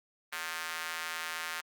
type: tone with high-pass filter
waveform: square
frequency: 82.41 Hz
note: E2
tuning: in tune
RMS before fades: -38 dBFS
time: 0.32-1.61 s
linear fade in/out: 10 ms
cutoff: 1500 Hz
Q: 1.5
effects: Opus 32 kbps